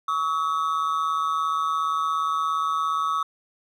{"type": "ring-modulated tone", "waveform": "triangle", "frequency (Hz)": 1207, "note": "D6", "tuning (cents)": 47, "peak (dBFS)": -17, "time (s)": [0.08, 3.23], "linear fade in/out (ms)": 5, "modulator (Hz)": 78.6, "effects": []}